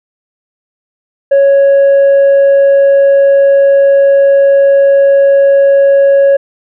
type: tone with tanh clipping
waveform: sine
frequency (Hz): 554.4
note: C#5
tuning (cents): 0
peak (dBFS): -4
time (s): 1.31-6.37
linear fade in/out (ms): 10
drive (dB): 2
effects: none